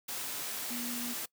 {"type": "tone in noise", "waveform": "sine", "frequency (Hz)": 241.2, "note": "B3", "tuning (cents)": -41, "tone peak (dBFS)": -38, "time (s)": [0.7, 1.14], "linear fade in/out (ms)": 10, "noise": "white", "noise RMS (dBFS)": -38, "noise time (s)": [0.08, 1.26], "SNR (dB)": -3, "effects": ["noise-tail reverb RT60 0.1 s tail -22 dB re dry", "high-pass 150 Hz 12 dB/octave"]}